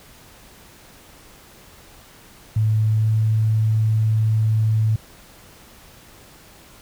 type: tone with pitch glide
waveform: sine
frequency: 108.8 to 109.68 Hz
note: A2 to A2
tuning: -19 to -5 cents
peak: -15 dBFS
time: 2.56-4.96 s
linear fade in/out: 5 ms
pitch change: +14 cents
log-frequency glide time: 2.91-3.09 s
effects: pink hiss -47 dBFS RMS until 6.81 s